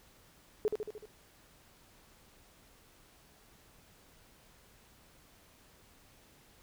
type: tone with echo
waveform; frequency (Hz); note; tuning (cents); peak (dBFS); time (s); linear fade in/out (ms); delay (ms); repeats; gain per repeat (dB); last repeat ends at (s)
sine; 425.4; G#4; +42; -26; 0.65-0.68; 0; 75; 5; -4; 1.055
effects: pink hiss -62 dBFS RMS until 6.62 s